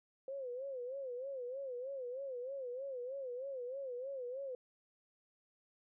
sine tone with vibrato, 519 Hz, C5, 14 cents flat, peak -40 dBFS, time 0.28-4.55 s, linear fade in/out 2 ms, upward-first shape sine, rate 3.2 Hz, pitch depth 120 cents each way, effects none

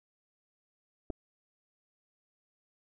clicks, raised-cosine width 2 ms, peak -24 dBFS, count 2, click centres 1.101 / 1.104 s, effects none

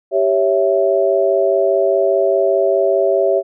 sine chord, C# diminished, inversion second, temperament equal, 392 / 554.4 / 659.3 Hz, G4 / C#5 / E5, 0 / 0 / 0 cents, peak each -16 dBFS, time 0.11-3.43 s, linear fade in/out 50 ms, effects none

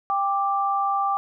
sine tone pair together, 793 / 1175.9 Hz, G5 / D6, +20 / +2 cents, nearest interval perfect fifth, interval 682 cents, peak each -23 dBFS, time 0.1-1.17 s, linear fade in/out 0 ms, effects none

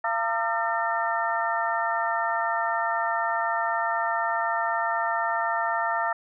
sine tone cluster, 684 / 912 / 1200 / 1354 / 1809 Hz, F5 / A#5 / D6 / E6 / A6, -36 / -38 / +37 / +46 / +48 cents, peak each -29 / -28 / -33 / -30 / -30 dBFS, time 0.04-6.13 s, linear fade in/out 5 ms, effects none

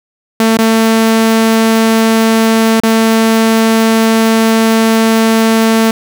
sawtooth tone with dropouts, 223.9 Hz, A3, 30 cents sharp, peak -3 dBFS, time 0.4-5.91 s, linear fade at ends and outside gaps 2 ms, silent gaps 0.572-0.588 / 2.801-2.834 s, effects none

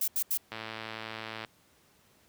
violet noise bursts, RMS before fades -29 dBFS, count 3, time 0.01-0.375 s, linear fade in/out 5 ms, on 69 ms, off 79 ms
click train, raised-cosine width 0.3 ms, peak -22 dBFS, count 104, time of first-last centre 0.52-1.448 s, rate 111 Hz
effects pink hiss -64 dBFS RMS until 2.28 s + high-pass 80 Hz 12 dB/octave

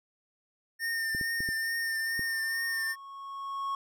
square tone with vibrato, 1816 Hz, A#6, 46 cents flat, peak -30 dBFS, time 0.79-2.96 s, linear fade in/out 50 ms, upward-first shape triangle, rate 2.3 Hz, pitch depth 26 cents each way
clicks, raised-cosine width 3 ms, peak -26 dBFS, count 5, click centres 1.149 / 1.212 / 1.405 / 1.489 / 2.194 s
triangle tone with exponential growth, 1100 Hz, C#6, 14 cents flat, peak -27 dBFS, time 1.81-3.75 s, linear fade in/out 2 ms, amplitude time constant 420 ms
effects none

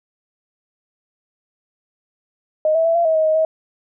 sine tone with pitch steps, 621 / 652 / 663 / 683 / 641 / 631 / 627 / 637 Hz, D#5 / E5 / E5 / F5 / E5 / D#5 / D#5 / D#5, -3 / -19 / +10 / -39 / -49 / +24 / +13 / +41 cents, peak -13 dBFS, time 2.65-3.45 s, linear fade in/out 2 ms, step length 100 ms, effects none

